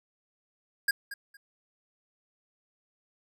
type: tone with echo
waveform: square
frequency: 1625 Hz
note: G#6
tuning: 38 cents flat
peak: -23 dBFS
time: 0.88-0.91 s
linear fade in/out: 5 ms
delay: 230 ms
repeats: 2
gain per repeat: -14 dB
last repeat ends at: 1.37 s
effects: none